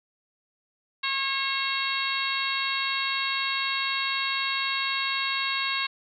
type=harmonic tone; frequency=544 Hz; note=C#5; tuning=33 cents flat; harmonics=2 / 3 / 4 / 5 / 6 / 7 / 8; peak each=-32 / -34 / -32 / -32 / -37 / -32 / -35 dBFS; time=1.03-5.87 s; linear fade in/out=10 ms; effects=none